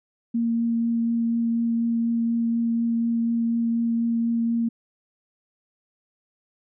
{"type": "tone with vibrato", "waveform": "sine", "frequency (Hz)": 231.7, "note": "A#3", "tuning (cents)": -10, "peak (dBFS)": -20, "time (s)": [0.34, 4.69], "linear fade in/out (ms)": 10, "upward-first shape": "triangle", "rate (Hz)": 4.1, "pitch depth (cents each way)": 10, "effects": []}